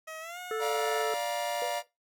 15% pulse tone with pitch glide, 636 to 722.2 Hz, D#5 to F#5, +38 to -42 cents, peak -33 dBFS, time 0.07-1.03 s, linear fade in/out 10 ms, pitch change +220 cents, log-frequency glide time 0.2-0.39 s
harmonic tone, 440 Hz, A4, in tune, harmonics 1 / 3 / 4, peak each -30 / -36 / -44 dBFS, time 0.51-1.14 s, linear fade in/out 2 ms
45% pulse chord, Bb major, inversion first, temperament equal with one note detuned, 587.3 / 698.5 / 952.5 Hz, D5 / F5 / Bb5, 0 / 0 / +37 cents, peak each -34 / -34 / -35 dBFS, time 0.59-1.83 s, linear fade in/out 50 ms
sine tone with exponential decay, 493.9 Hz, B4, in tune, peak -30 dBFS, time 1.62-1.87 s, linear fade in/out 1 ms, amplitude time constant 54 ms
effects noise-tail reverb RT60 0.2 s tail -17 dB re dry

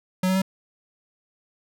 square tone with pitch steps, 185 / 187.91 / 190.86 Hz, F#3 / F#3 / G3, 0 / +27 / -46 cents, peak -20 dBFS, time 0.23-0.419 s, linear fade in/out 5 ms, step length 63 ms, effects none

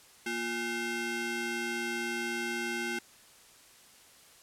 20% pulse ring-modulated tone, 587.3 Hz, D5, in tune, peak -24 dBFS, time 0.26-2.99 s, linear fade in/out 5 ms, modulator 939 Hz, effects white hiss -57 dBFS RMS until 4.42 s + low-pass 11000 Hz 12 dB/octave

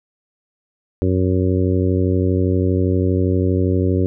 harmonic tone, 92.5 Hz, F#2, in tune, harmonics 1 / 2 / 3 / 4 / 5 / 6, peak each -17 / -23 / -21 / -22 / -25 / -30 dBFS, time 1.02-4.06 s, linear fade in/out 0 ms, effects none

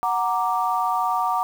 sine chord, Gb augmented, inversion none, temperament equal, 740 / 932.3 / 1174.7 Hz, Gb5 / Bb5 / D6, 0 / 0 / 0 cents, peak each -24 dBFS, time 0.03-1.43 s, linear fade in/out 0 ms, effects 7-bit

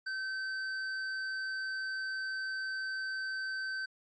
sine tone with hard clipping, 1542 Hz, G6, 29 cents flat, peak -36 dBFS, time 0.06-3.86 s, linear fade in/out 10 ms, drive 18 dB, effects resampled to 16000 Hz

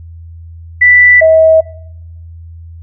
sine tone pair in turn, 1975.5 / 640.5 Hz, B6 / E5, 0 / -50 cents, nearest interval octave + perfect fifth, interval 1950 cents, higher first, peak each -3 dBFS, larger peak neither, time 0.81-1.21 / 1.21-1.61 s, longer neither, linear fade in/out 10 ms, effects noise-tail reverb RT60 0.8 s tail -19 dB re dry + added 83 Hz sine -28 dBFS peak until 2.82 s

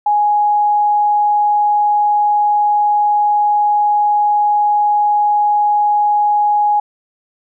sine tone, 832 Hz, G#5, 3 cents sharp, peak -10 dBFS, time 0.06-6.8 s, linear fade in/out 5 ms, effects none

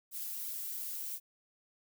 violet noise with flanger, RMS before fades -40 dBFS, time 0.11-1.2 s, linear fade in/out 50 ms, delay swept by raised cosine 1.1 to 6.6 ms, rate 2.9 Hz, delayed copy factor -0.95, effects none

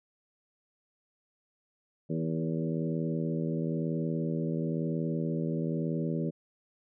harmonic tone with a mistuned harmonic, 81 Hz, E2, 30 cents flat, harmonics 2 / 3 / 4 / 5 / 6 / 7, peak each -31 / -35 / -37 / -39 / -41 / -42 dBFS, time 2.09-6.31 s, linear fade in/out 20 ms, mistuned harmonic 6, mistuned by -16 cents, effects none

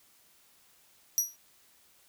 sawtooth tone with exponential decay, 5800 Hz, F#8, 35 cents flat, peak -18 dBFS, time 1.18-1.36 s, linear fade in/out 0 ms, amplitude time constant 39 ms, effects white hiss -63 dBFS RMS until 2.08 s

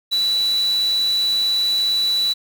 sine tone in noise, 3951 Hz, B7, in tune, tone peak -16 dBFS, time 0.11-2.34 s, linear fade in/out 20 ms, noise white, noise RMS -34 dBFS, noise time 0.11-2.34 s, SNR +15 dB, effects none

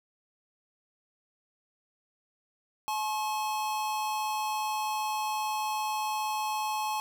square tone pair together, 856 / 1078.5 Hz, A5 / C#6, -48 / -48 cents, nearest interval major third, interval 400 cents, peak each -31 / -36 dBFS, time 2.88-7 s, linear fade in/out 0 ms, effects none

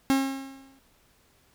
45% pulse tone with exponential decay, 270 Hz, C#4, 45 cents flat, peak -18 dBFS, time 0.1-0.79 s, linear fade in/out 0 ms, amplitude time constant 150 ms, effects pink hiss -63 dBFS RMS until 1.54 s

